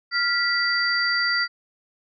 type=tone cluster; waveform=sine; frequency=1394 / 1955 / 4669 Hz; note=F6 / B6 / D8; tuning=-4 / -18 / -11 cents; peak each=-24 dBFS; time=0.11-1.48 s; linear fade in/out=50 ms; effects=none